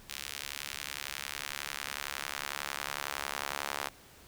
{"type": "tone with high-pass filter sweep", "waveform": "sawtooth", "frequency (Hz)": 71, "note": "C#2", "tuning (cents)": 42, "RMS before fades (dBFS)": -39, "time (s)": [0.09, 3.89], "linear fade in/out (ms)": 10, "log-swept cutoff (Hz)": [2700, 900], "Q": 0.9, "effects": ["pink hiss -56 dBFS RMS until 4.27 s"]}